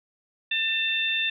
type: harmonic tone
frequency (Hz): 895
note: A5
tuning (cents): +29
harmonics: 2 / 3 / 4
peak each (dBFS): -30 / -26 / -27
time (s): 0.51-1.3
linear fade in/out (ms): 5
effects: none